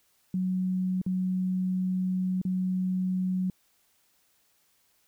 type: tone with dropouts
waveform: sine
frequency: 185 Hz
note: F#3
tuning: in tune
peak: -25 dBFS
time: 0.34-3.5 s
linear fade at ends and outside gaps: 2 ms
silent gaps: 1.016-1.063 / 2.416-2.451 s
effects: white hiss -68 dBFS RMS until 5.07 s